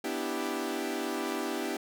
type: chord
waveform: sawtooth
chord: E minor seventh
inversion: second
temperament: equal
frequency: 246.9 / 293.7 / 329.6 / 392 Hz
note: B3 / D4 / E4 / G4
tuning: 0 / 0 / 0 / 0 cents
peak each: -34 / -33 / -33 / -32 dBFS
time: 0.04-1.77 s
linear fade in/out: 5 ms
effects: none